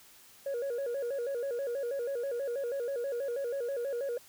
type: tone with vibrato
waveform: sine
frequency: 514 Hz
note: C5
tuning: 31 cents flat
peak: -29 dBFS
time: 0.46-4.18 s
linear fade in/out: 5 ms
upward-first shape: square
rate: 6.2 Hz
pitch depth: 130 cents each way
effects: tanh soft clip ceiling -30 dBFS + white hiss -57 dBFS RMS until 4.28 s